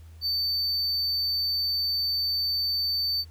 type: tone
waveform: triangle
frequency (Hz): 4560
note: C#8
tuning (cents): +48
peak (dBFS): -23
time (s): 0.21-3.25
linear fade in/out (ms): 50
effects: added 81 Hz sine -44 dBFS peak until 3.3 s + pink hiss -61 dBFS RMS until 3.3 s